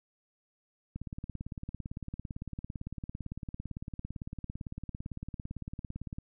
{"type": "click train", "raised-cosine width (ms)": 5, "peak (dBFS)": -26, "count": 94, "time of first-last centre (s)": [0.96, 6.185], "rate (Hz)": 17.8, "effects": []}